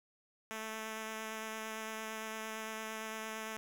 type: tone with vibrato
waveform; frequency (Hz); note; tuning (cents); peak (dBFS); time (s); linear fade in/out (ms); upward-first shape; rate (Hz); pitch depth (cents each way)
5% pulse; 219.6; A3; -3; -29; 0.51-3.57; 0; sine; 8.8; 10
effects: 10-bit